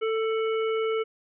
harmonic tone with a mistuned harmonic, 443.4 Hz, A4, 13 cents sharp, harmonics 1 / 3 / 5 / 7, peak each -24 / -34 / -38 / -41 dBFS, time 0.01-1.04 s, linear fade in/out 20 ms, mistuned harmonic 7, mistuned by -82 cents, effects none

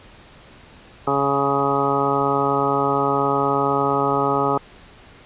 harmonic tone with a mistuned harmonic, 139.3 Hz, C#3, 9 cents sharp, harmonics 1 / 2 / 3 / 4 / 5 / 6 / 7 / 8 / 9, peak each -29 / -26 / -23 / -27 / -28 / -24 / -29 / -28 / -23 dBFS, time 1.07-4.58 s, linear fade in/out 5 ms, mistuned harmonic 7, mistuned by +15 cents, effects pink hiss -46 dBFS RMS until 5.25 s + resampled to 8000 Hz

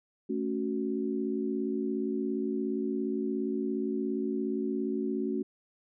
sine chord, F# minor, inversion first, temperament equal, 220 / 277.2 / 370 Hz, A3 / C#4 / F#4, 0 / 0 / 0 cents, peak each -33 dBFS, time 0.29-5.43 s, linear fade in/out 10 ms, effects none

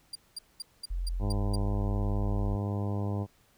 30% pulse tone bursts, 4764 Hz, D8, 24 cents sharp, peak -32 dBFS, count 7, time 0.13-1.558 s, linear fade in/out 5 ms, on 24 ms, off 210 ms
sine tone, 43.65 Hz, F1, in tune, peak -29 dBFS, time 0.9-2.56 s, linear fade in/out 10 ms
harmonic tone, 101.4 Hz, G#2, 41 cents flat, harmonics 1 / 2 / 3 / 4 / 5 / 6 / 7 / 8 / 9 / 10, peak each -30 / -36 / -40 / -42 / -44 / -46 / -47 / -48 / -49 / -50 dBFS, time 1.19-3.27 s, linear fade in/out 50 ms
effects pink hiss -65 dBFS RMS until 3.57 s

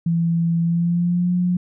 sine tone with pitch glide, 167.7 to 178.7 Hz, E3 to F3, +30 to +40 cents, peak -16 dBFS, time 0.06-1.57 s, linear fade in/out 5 ms, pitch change +110 cents, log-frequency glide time 0.62-1.33 s, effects none

